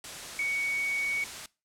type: tone in noise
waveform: sine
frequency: 2237 Hz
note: C#7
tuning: 15 cents sharp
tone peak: -27 dBFS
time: 0.39-1.24 s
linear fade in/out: 2 ms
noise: white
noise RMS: -40 dBFS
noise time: 0.04-1.46 s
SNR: +10 dB
effects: noise-tail reverb RT60 0.3 s tail -22 dB re dry + low-pass 9000 Hz 12 dB/octave